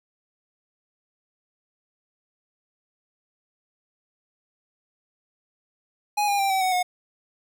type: tone with pitch steps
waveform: square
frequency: 830.6 / 808.4 / 786.7 / 765.6 / 745.1 / 725.2 Hz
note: G#5 / G#5 / G5 / G5 / F#5 / F#5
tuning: 0 / -47 / +6 / -41 / +12 / -35 cents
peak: -21 dBFS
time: 6.17-6.83 s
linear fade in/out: 10 ms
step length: 110 ms
effects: none